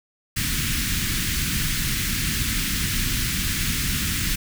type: band-stop noise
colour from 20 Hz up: pink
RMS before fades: -24 dBFS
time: 0.36-4.36 s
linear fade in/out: 10 ms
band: 260 to 1600 Hz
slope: 24 dB/octave
effects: none